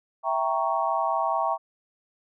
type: chord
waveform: sine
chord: E diminished seventh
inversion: none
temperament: equal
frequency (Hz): 659.3 / 784 / 932.3 / 1108.7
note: E5 / G5 / Bb5 / Db6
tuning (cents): 0 / 0 / 0 / 0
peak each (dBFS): -28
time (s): 0.23-1.58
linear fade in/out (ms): 50
effects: none